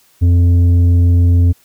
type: tone with tanh clipping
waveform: triangle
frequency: 87.3 Hz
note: F2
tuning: in tune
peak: -8 dBFS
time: 0.21-1.53 s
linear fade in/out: 20 ms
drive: 11 dB
effects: white hiss -52 dBFS RMS until 1.64 s